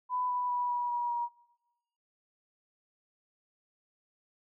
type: tone with pitch steps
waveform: sine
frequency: 998 / 988.8 / 979.7 / 970.7 / 961.8 / 952.9 Hz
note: B5 / B5 / B5 / B5 / B5 / A#5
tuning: +18 / +2 / -14 / -30 / -46 / +38 cents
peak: -29 dBFS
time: 0.09-1.29 s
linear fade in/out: 50 ms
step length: 200 ms
effects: noise-tail reverb RT60 0.9 s tail -21 dB re dry